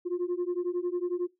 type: beating tone pair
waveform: sine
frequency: 349.2 / 360.2 Hz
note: F4 / F#4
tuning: 0 / -46 cents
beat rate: 11 Hz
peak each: -29 dBFS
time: 0.05-1.28 s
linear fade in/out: 20 ms
effects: noise-tail reverb RT60 0.2 s tail -20 dB re dry + tanh soft clip ceiling -24 dBFS